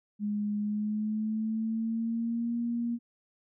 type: tone with pitch glide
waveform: sine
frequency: 207.7 to 235.8 Hz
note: G#3 to A#3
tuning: 0 to +20 cents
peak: -28 dBFS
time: 0.19-2.99 s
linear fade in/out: 50 ms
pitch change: +220 cents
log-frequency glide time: 0.59-2.56 s
effects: none